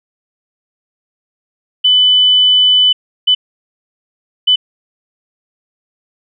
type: tone bursts at uneven times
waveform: sine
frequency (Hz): 3000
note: F#7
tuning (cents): +23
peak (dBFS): -6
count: 3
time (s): 1.84-2.93 / 3.27-3.35 / 4.47-4.56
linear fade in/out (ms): 10
effects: none